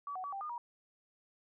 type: tone with pitch steps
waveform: sine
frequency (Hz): 1143 / 744 / 1141 / 786 / 1217 / 953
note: D6 / F#5 / C#6 / G5 / D#6 / A#5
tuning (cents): -47 / +9 / +50 / +4 / -39 / +38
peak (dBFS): -38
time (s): 0.07-0.58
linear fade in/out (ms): 2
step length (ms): 85
effects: none